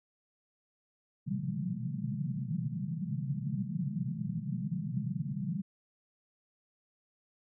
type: band-pass noise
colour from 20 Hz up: white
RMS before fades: -35 dBFS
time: 1.26-5.62 s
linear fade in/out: 20 ms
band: 120 to 210 Hz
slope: 96 dB/octave
effects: none